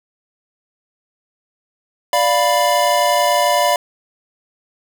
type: chord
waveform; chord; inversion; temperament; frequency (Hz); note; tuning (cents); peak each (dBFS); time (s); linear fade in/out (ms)
square; B diminished; first; equal; 587.3 / 698.5 / 987.8; D5 / F5 / B5; 0 / 0 / 0; -18; 2.13-3.76; 2
effects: none